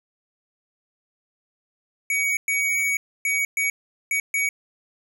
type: tone bursts at uneven times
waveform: square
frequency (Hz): 2251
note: C#7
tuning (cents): +26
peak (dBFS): -21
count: 6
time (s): 2.1-2.37 / 2.48-2.97 / 3.25-3.45 / 3.57-3.7 / 4.11-4.2 / 4.34-4.49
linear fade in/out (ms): 2
effects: none